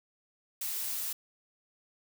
blue noise, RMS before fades -35 dBFS, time 0.61-1.13 s, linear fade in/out 5 ms, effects none

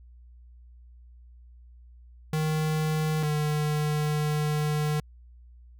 square tone pair in turn, 155.56 / 150.61 Hz, D#3 / D3, 0 / +44 cents, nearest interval minor second, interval 56 cents, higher first, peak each -25 dBFS, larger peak neither, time 2.33-3.23 / 3.23-5 s, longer second, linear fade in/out 2 ms, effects added 60 Hz sine -48 dBFS peak until 5.79 s

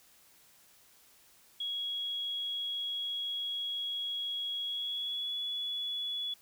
sine tone with pitch glide, 3322 to 3400 Hz, G#7 to G#7, 0 to +40 cents, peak -33 dBFS, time 1.6-6.34 s, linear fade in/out 5 ms, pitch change +40 cents, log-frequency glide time 4.62-5.37 s, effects white hiss -62 dBFS RMS until 6.41 s

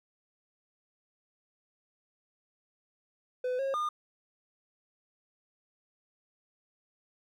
triangle tone with pitch steps, 503 / 542 / 1214 Hz, B4 / C#5 / D#6, +32 / -39 / -43 cents, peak -27 dBFS, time 3.44-3.89 s, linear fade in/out 5 ms, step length 150 ms, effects none

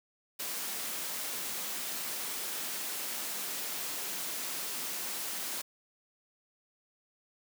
white high-pass noise, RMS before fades -37 dBFS, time 0.39-5.62 s, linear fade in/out 10 ms, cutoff 170 Hz, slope 24 dB/octave, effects none

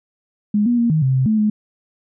sine tone with pitch steps, 208.3 / 240.7 / 234.8 / 156.7 / 131.9 / 130.7 / 217.4 / 212.2 Hz, G#3 / B3 / A#3 / D#3 / C3 / C3 / A3 / G#3, +5 / -44 / +13 / +13 / +14 / -1 / -21 / +38 cents, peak -13 dBFS, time 0.54-1.5 s, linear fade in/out 5 ms, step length 120 ms, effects none

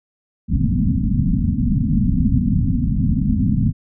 white low-pass noise, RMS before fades -17 dBFS, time 0.48-3.73 s, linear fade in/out 50 ms, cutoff 260 Hz, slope 96 dB/octave, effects none

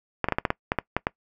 clicks, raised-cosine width 0.5 ms, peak -7 dBFS, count 10, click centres 0.243 / 0.286 / 0.323 / 0.385 / 0.452 / 0.504 / 0.719 / 0.787 / 0.966 / 1.069 s, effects noise-tail reverb RT60 0.1 s tail -23 dB re dry

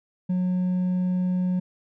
sine tone with hard clipping, 182.1 Hz, F#3, 27 cents flat, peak -22 dBFS, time 0.29-1.6 s, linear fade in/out 10 ms, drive 2 dB, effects none

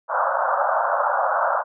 pink band-pass noise, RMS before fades -21 dBFS, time 0.08-1.64 s, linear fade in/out 50 ms, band 550 to 1500 Hz, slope 96 dB/octave, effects none

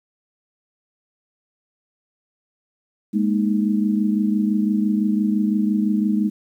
sine chord, Ab suspended second, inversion none, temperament just, 207.7 / 233.6 / 311.5 Hz, Ab3 / Bb3 / Eb4, 0 / +4 / +2 cents, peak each -18 / -24 / -24 dBFS, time 3.13-6.3 s, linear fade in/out 20 ms, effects 9-bit

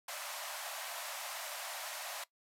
pink band-pass noise, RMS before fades -43 dBFS, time 0.08-2.24 s, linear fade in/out 5 ms, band 570 to 15000 Hz, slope 96 dB/octave, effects noise-tail reverb RT60 0.1 s tail -18 dB re dry

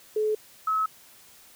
sine tone pair in turn, 429.2 / 1289 Hz, A4 / E6, -43 / -39 cents, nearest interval octave + perfect fifth, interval 1904 cents, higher second, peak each -22 / -22 dBFS, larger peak neither, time 0.16-0.35 / 0.67-0.86 s, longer neither, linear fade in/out 5 ms, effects white hiss -53 dBFS RMS until 1.55 s

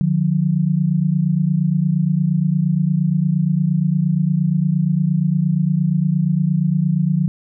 sine tone pair together, 151.11 / 179.7 Hz, D3 / F3, +50 / +50 cents, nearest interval minor third, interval 300 cents, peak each -17 dBFS, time 0.01-7.28 s, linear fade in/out 0 ms, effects none

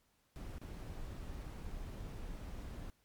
brown noise with dropouts, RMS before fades -45 dBFS, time 0.36-2.9 s, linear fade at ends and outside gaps 0 ms, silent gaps 0.582-0.615 s, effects pink hiss -75 dBFS RMS until 3.04 s + MP3 96 kbps

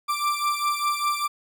40% pulse beating tone pair, 1174.7 / 1179.7 Hz, D6 / D6, 0 / +7 cents, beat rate 5 Hz, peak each -24 / -26 dBFS, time 0.08-1.28 s, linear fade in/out 20 ms, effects none

